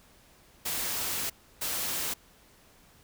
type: noise bursts at uneven times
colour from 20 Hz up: white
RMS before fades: -32 dBFS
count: 2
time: 0.65-1.3 / 1.61-2.14 s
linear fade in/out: 10 ms
effects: pink hiss -59 dBFS RMS until 3.03 s